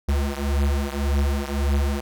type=beating tone pair; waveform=square; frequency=69.7 / 71.5 Hz; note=C#2 / D2; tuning=+10 / -46 cents; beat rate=1.8 Hz; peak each=-23 / -25 dBFS; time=0.08-2.01 s; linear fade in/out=10 ms; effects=none